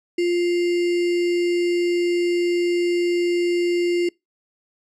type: tone with sample-and-hold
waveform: sine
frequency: 349.2 Hz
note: F4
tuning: in tune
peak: -17 dBFS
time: 0.18-4.09 s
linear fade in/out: 5 ms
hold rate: 2450 Hz
effects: noise-tail reverb RT60 0.2 s tail -25 dB re dry + low-pass 6000 Hz 12 dB/octave